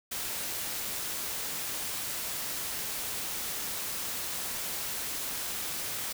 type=noise; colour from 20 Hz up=white; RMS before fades=-35 dBFS; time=0.11-6.13 s; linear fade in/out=10 ms; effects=none